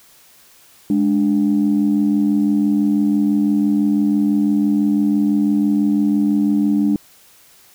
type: tone pair together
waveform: sine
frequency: 207.7 / 293.7 Hz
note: G#3 / D4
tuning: 0 / 0 cents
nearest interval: tritone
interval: 600 cents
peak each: -15 dBFS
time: 0.9-6.96 s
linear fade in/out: 2 ms
effects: tanh soft clip ceiling -7 dBFS + white hiss -49 dBFS RMS until 7.74 s